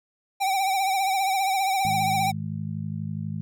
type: tone with vibrato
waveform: square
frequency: 773 Hz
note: G5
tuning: 24 cents flat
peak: -22 dBFS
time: 0.4-2.32 s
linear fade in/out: 20 ms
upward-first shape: triangle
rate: 15 Hz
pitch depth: 69 cents each way
type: harmonic tone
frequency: 52.2 Hz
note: G#1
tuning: 10 cents sharp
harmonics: 2 / 3 / 4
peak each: -33 / -31 / -34 dBFS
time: 1.85-3.41 s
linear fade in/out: 0 ms
effects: none